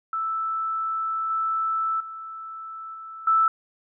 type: tone with level steps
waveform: sine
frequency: 1318.5 Hz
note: E6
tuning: in tune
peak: -24 / -22 / -34 / -36 / -16 dBFS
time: 0.13-3.48 s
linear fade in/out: 2 ms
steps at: 1.3 / 2 / 2.94 / 3.27 s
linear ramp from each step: 5 ms
effects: none